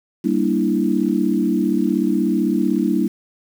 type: chord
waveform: sine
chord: E half-diminished seventh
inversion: first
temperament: equal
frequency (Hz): 196 / 233.1 / 293.7 / 329.6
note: G3 / Bb3 / D4 / E4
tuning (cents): 0 / 0 / 0 / 0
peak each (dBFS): -21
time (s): 0.24-3.08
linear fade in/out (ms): 10
effects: 7-bit